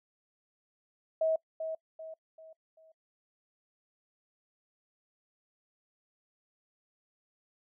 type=tone with echo; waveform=sine; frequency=641 Hz; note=E5; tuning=49 cents flat; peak=-25 dBFS; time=1.21-1.36 s; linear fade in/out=5 ms; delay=390 ms; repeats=4; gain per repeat=-8 dB; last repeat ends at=2.92 s; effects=noise-tail reverb RT60 0.1 s tail -24 dB re dry